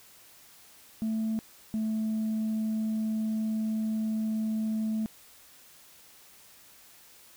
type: tone pair in turn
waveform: sine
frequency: 220.6 / 218.7 Hz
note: A3 / A3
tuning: +5 / -10 cents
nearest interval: unison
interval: 15 cents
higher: first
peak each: -25 dBFS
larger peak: neither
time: 1.02-1.39 / 1.74-5.06 s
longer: second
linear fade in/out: 0 ms
effects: tanh soft clip ceiling -25 dBFS + white hiss -55 dBFS RMS until 7.36 s